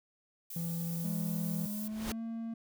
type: noise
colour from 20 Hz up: violet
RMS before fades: -43 dBFS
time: 0.5-1.88 s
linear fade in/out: 5 ms
type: tone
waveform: triangle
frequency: 168.2 Hz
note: E3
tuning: 35 cents sharp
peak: -32 dBFS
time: 0.56-1.66 s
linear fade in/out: 2 ms
type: tone with pitch glide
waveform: triangle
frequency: 207.7 to 227.8 Hz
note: G#3 to A#3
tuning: 0 to -40 cents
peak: -34 dBFS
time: 1.04-2.54 s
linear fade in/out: 5 ms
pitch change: +160 cents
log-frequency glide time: 1.72-2.21 s
type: noise with exponential growth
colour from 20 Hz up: pink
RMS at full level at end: -35 dBFS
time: 1.76-2.12 s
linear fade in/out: 2 ms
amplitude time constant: 77 ms
effects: none